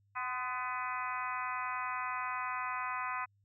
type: harmonic tone with a mistuned harmonic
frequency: 250.1 Hz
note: B3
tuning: 22 cents sharp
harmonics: 3 / 4 / 5 / 6 / 7 / 8 / 9 / 10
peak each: -45 / -38 / -40 / -44 / -49 / -44 / -53 / -45 dBFS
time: 0.15-3.26 s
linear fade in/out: 20 ms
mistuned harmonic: 4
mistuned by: +35 cents
effects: added 100 Hz sine -68 dBFS peak until 3.44 s